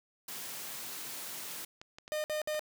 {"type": "high-pass noise", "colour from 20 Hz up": "white", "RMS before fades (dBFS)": -42, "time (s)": [0.28, 1.65], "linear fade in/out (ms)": 5, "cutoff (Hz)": 110, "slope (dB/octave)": 48}
{"type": "clicks", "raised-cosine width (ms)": 0.2, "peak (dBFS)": -30, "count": 4, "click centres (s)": [1.815, 1.985, 2.079, 2.546]}
{"type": "tone bursts", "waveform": "45% pulse", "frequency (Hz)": 610, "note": "D#5", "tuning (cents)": -34, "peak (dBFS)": -32, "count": 3, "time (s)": [2.12, 2.594], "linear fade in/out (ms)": 0, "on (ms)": 120, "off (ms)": 57}
{"effects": []}